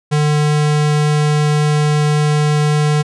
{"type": "tone", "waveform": "square", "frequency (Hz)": 149.7, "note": "D3", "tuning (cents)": 33, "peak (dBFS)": -12, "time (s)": [0.11, 3.03], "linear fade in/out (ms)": 20, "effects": ["resampled to 22050 Hz"]}